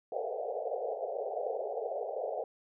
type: band-pass noise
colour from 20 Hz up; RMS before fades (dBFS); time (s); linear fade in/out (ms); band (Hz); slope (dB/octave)
pink; -36; 0.12-2.44; 2; 420 to 770; 96
effects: none